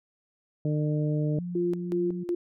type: harmonic tone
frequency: 150.8 Hz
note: D3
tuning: 46 cents sharp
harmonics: 1 / 2 / 3 / 4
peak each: -25 / -31 / -35 / -37 dBFS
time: 0.65-1.39 s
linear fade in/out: 2 ms
type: tone with pitch glide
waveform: sine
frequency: 176.3 to 179.8 Hz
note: F3 to F#3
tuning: +17 to -49 cents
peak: -31 dBFS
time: 1.37-2.24 s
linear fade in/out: 10 ms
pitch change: +34 cents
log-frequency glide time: 1.75-2.04 s
type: tone with tremolo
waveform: sine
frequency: 349.2 Hz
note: F4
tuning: in tune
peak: -24 dBFS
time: 1.55-2.35 s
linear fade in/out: 5 ms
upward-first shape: square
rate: 2.7 Hz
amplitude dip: 75%
effects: none